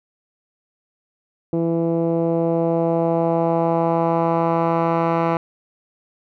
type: tone with low-pass filter sweep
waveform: 10% pulse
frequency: 166.5 Hz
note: E3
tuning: 18 cents sharp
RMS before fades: -19 dBFS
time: 1.53-5.37 s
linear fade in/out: 2 ms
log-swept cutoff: 390 to 1500 Hz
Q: 1.5
effects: none